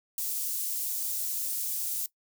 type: high-pass noise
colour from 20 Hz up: white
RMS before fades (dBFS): -32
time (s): 0.18-2.06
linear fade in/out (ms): 2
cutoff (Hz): 7500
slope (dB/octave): 12
effects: noise-tail reverb RT60 0.1 s tail -19 dB re dry